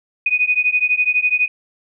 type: beating tone pair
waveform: sine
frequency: 2480 / 2492 Hz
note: D#7 / D#7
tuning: -6 / +2 cents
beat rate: 12 Hz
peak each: -17 dBFS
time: 0.26-1.48 s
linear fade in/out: 5 ms
effects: none